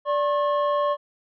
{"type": "tone pair together", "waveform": "triangle", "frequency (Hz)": [583.5, 1082], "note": ["D5", "C#6"], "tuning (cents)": [-11, -42], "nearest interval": "major seventh", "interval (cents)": 1069, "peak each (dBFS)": [-20, -22], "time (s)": [0.05, 0.97], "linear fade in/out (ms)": 50, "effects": ["resampled to 11025 Hz"]}